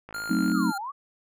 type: click train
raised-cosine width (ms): 0.5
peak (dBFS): -26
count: 24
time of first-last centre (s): 0.09-0.518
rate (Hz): 53.8
type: tone with vibrato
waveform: square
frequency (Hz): 1400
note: F6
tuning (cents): +4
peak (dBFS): -32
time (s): 0.14-0.78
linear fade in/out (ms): 5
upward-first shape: triangle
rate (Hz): 3.1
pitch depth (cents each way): 13
type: chord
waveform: sine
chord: F# diminished seventh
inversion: none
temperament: equal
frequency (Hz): 185 / 220 / 261.6 / 311.1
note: F#3 / A3 / C4 / Eb4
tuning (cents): 0 / 0 / 0 / 0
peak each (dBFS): -27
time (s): 0.29-0.72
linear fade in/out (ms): 20
type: exponential two-way sweep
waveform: sine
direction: down then up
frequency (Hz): 1364 to 761 to 1190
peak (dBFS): -31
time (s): 0.53-0.92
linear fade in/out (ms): 20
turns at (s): 0.77
effects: none